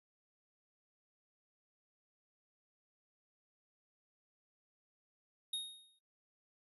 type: tone with exponential decay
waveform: square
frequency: 3729 Hz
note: A#7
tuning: in tune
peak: -35 dBFS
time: 5.53-5.99 s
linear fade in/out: 5 ms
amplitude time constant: 100 ms
effects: noise-tail reverb RT60 0.2 s tail -25 dB re dry + resampled to 32000 Hz